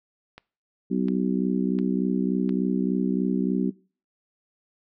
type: click train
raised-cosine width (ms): 0.3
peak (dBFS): -26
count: 4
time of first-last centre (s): 0.38-2.493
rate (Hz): 1.42
type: harmonic tone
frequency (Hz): 63.4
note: B1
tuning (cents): +46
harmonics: 3 / 4 / 5 / 6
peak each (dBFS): -25 / -26 / -30 / -31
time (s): 0.9-3.71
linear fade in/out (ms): 20
effects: noise-tail reverb RT60 0.4 s tail -22 dB re dry